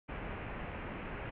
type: low-pass noise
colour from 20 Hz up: pink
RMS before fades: -42 dBFS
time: 0.08-1.31 s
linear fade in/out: 20 ms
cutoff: 2700 Hz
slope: 48 dB/octave
effects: none